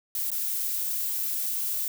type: noise with dropouts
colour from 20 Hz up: violet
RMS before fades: -29 dBFS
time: 0.15-1.88 s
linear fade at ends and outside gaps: 2 ms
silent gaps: 0.304-0.316 s
effects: none